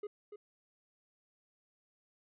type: tone with echo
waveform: triangle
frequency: 415.3 Hz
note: G#4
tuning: in tune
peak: -36 dBFS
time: 0.03-0.07 s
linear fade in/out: 5 ms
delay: 290 ms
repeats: 1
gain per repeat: -8 dB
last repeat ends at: 0.36 s
effects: resampled to 8000 Hz